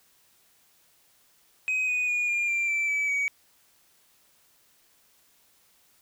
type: tone with pitch steps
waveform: sine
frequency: 2522 / 2483 / 2445 / 2407 / 2369 / 2333 / 2297 / 2261 Hz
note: D#7 / D#7 / D#7 / D7 / D7 / D7 / D7 / C#7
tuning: +23 / -4 / -31 / +42 / +14 / -12 / -39 / +34 cents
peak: -21 dBFS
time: 1.68-3.28 s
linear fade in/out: 0 ms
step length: 200 ms
effects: tanh soft clip ceiling -23 dBFS + white hiss -63 dBFS RMS until 6.01 s